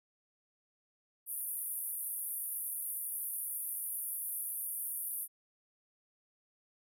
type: band-pass noise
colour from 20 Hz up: pink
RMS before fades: -39 dBFS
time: 1.26-5.28 s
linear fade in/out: 50 ms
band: 9600 to 15000 Hz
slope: 96 dB/octave
effects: none